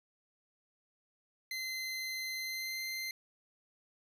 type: tone with pitch glide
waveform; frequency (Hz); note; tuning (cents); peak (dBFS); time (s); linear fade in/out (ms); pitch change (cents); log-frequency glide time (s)
25% pulse; 2062 to 2079; C7 to C7; -26 to -12; -33; 1.51-3.11; 2; +14; 2.36-2.82
effects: none